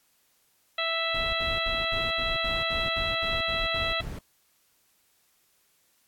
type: harmonic tone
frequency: 659.3 Hz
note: E5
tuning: in tune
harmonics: 1 / 2 / 3 / 4 / 5 / 6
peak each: -33 / -33 / -33 / -33 / -33 / -33 dBFS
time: 0.78-4.01 s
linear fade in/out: 5 ms
type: noise bursts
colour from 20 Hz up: brown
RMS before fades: -36 dBFS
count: 12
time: 1.14-4.19 s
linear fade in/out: 5 ms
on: 190 ms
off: 70 ms
effects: white hiss -67 dBFS RMS until 6.07 s + AAC 64 kbps